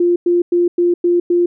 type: tone bursts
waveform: sine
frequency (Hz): 349.2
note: F4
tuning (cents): 0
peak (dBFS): -10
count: 6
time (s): 0-1.46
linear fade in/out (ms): 5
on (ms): 160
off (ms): 100
effects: none